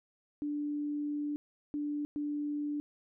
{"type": "tone bursts at uneven times", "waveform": "sine", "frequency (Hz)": 293.7, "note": "D4", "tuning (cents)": 0, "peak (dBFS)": -32, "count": 3, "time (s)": [[0.42, 1.36], [1.74, 2.05], [2.16, 2.8]], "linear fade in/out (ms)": 0, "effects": []}